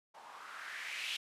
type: noise with low-pass filter sweep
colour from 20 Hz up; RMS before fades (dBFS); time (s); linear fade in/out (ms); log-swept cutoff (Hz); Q
violet; -44; 0.14-1.17; 10; 810 to 3000; 3.4
effects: resampled to 32000 Hz